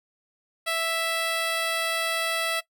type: tone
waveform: 10% pulse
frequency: 659.3 Hz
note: E5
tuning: in tune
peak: -16 dBFS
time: 0.66-2.61 s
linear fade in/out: 20 ms
effects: noise-tail reverb RT60 0.1 s tail -19 dB re dry